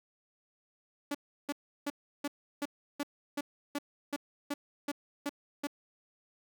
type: tone bursts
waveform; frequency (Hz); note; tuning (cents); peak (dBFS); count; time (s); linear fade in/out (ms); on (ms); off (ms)
sawtooth; 287.9; D4; -34; -28; 13; 1.11-5.671; 5; 37; 340
effects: none